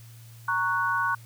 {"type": "chord", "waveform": "sine", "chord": "F# major", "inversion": "first", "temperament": "equal", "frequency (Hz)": [932.3, 1108.7, 1480], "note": ["A#5", "C#6", "F#6"], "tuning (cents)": [0, 0, 0], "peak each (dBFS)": [-30, -27, -26], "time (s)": [0.48, 1.15], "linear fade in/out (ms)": 5, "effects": ["added 115 Hz sine -45 dBFS peak until 1.25 s", "white hiss -55 dBFS RMS until 1.25 s"]}